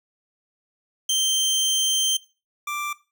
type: tone pair in turn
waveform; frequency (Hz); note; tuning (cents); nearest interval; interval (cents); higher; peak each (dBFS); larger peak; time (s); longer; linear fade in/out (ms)
25% pulse; 3136 / 1177.4; G7 / D6; 0 / +4; octave + perfect fourth; 1696; first; -16 / -23; first; 1.09-2.17 / 2.67-2.93; first; 5
effects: noise-tail reverb RT60 0.3 s tail -18 dB re dry